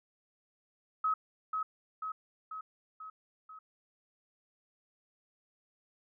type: tone with echo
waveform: sine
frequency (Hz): 1278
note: D#6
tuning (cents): +46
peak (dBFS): -27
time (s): 1.04-1.14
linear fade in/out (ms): 5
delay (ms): 490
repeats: 5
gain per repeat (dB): -4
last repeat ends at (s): 3.59
effects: none